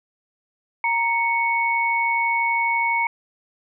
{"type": "tone pair together", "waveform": "sine", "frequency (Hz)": [932.3, 2217], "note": ["A#5", "C#7"], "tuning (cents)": [0, 0], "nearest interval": "octave + minor third", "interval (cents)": 1500, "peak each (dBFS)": -21, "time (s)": [0.84, 3.07], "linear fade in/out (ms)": 2, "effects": []}